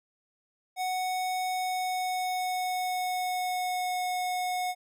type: tone with pitch glide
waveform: square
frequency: 740 to 729 Hz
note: F#5 to F#5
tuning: 0 to -26 cents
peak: -29 dBFS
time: 0.76-4.75 s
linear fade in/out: 50 ms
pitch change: -26 cents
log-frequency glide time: 1.48-4.03 s
effects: none